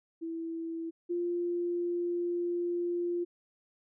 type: tone pair in turn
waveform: sine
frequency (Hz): 329.6 / 348.4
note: E4 / F4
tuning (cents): 0 / -4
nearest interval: minor second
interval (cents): 96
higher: second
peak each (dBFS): -34 / -29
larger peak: second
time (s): 0.21-0.91 / 1.09-3.25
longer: second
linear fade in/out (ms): 20
effects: none